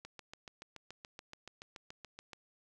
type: click train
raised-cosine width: 0.2 ms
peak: -30 dBFS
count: 17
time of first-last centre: 0.05-2.332 s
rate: 7.01 Hz
effects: none